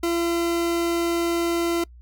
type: tone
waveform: 40% pulse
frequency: 340 Hz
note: F4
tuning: 46 cents flat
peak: -20 dBFS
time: 0.03-1.84 s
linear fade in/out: 5 ms
effects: noise-tail reverb RT60 0.1 s tail -26 dB re dry + added 60 Hz sine -43 dBFS peak until 2.01 s